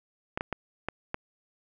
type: clicks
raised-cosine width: 0.5 ms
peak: -15 dBFS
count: 5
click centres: 0.375 / 0.409 / 0.527 / 0.886 / 1.144 s
effects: none